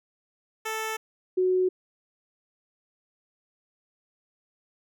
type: tone pair in turn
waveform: 10% pulse / sine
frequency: 440 / 369.1 Hz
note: A4 / F#4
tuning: 0 / -4 cents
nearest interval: minor third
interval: 304 cents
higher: first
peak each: -21 / -20 dBFS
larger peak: second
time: 0.65-0.97 / 1.37-1.69 s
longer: neither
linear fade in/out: 10 ms
effects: none